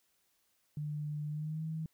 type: tone with pitch glide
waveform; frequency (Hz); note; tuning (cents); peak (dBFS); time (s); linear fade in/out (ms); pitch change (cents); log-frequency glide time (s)
sine; 149.4 to 159.2; D3 to D#3; +30 to +40; -35; 0.77-1.86; 2; +110; 1.29-1.64
effects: white hiss -75 dBFS RMS until 1.93 s